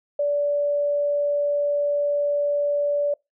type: tone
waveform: sine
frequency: 579 Hz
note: D5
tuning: 25 cents flat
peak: -19 dBFS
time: 0.19-3.14 s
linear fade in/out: 5 ms
effects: noise-tail reverb RT60 0.2 s tail -25 dB re dry